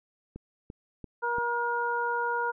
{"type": "click train", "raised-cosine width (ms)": 3, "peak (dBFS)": -27, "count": 4, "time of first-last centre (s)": [0.36, 1.384], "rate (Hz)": 2.93}
{"type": "harmonic tone", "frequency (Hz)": 475.8, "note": "A#4", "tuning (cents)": 35, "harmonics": [1, 2, 3], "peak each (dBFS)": [-33, -29, -31], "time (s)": [1.22, 2.52], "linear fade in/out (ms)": 20}
{"effects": []}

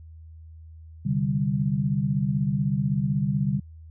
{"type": "chord", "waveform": "sine", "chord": "C suspended second", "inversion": "none", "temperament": "equal", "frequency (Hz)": [130.81, 146.83, 196], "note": ["C3", "D3", "G3"], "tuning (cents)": [0, 0, 0], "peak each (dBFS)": [-27, -25, -26], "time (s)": [1.05, 3.6], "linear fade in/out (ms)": 10, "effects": ["added 80 Hz sine -42 dBFS peak until 3.9 s"]}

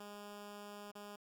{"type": "tone with dropouts", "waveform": "10% pulse", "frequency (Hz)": 205.5, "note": "G#3", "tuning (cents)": -18, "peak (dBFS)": -40, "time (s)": [0, 1.16], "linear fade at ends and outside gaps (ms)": 5, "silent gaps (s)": [0.913, 0.952], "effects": ["Opus 48 kbps"]}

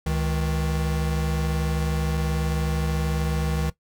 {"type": "tone pair together", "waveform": "square", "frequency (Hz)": [70.5, 158.27], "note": ["C#2", "D#3"], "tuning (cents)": [30, 30], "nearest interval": "octave + major second", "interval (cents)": 1400, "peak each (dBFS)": -26, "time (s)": [0.06, 3.7], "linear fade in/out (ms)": 5, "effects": ["noise-tail reverb RT60 0.1 s tail -17 dB re dry"]}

